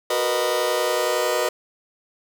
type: chord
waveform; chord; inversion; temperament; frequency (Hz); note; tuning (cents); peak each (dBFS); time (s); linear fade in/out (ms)
sawtooth; B major seventh; second; just; 370.4 / 463 / 493.9 / 617.4; F#4 / A#4 / B4 / D#5; +2 / -12 / 0 / -14; -24 / -24 / -20 / -20; 0.1-1.49; 5
effects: none